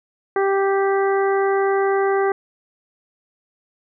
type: harmonic tone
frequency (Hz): 392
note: G4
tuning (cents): 0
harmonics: 1 / 2 / 3 / 4 / 5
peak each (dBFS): -17 / -23 / -27 / -29 / -31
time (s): 0.36-2.32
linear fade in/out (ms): 2
effects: none